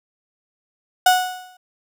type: tone with exponential decay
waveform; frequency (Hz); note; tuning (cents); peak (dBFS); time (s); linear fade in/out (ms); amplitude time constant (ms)
35% pulse; 735; F#5; -12; -7; 1.06-1.57; 5; 110
effects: none